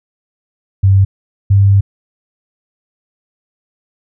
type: tone pair in turn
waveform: sine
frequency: 97.1 / 99.08 Hz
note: G2 / G2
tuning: -16 / +19 cents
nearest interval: unison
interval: 35 cents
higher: second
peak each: -5 dBFS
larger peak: neither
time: 0.83-1.05 / 1.5-1.81 s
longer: second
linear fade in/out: 10 ms
effects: none